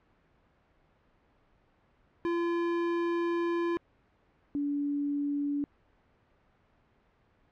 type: tone pair in turn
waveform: square / sine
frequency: 341.5 / 287.2 Hz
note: F4 / D4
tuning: -39 / -39 cents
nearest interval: minor third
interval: 300 cents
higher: first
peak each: -28 dBFS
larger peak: neither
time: 2.25-3.77 / 4.55-5.64 s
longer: first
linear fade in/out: 0 ms
effects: pink hiss -67 dBFS RMS until 7.51 s + low-pass 2000 Hz 12 dB/octave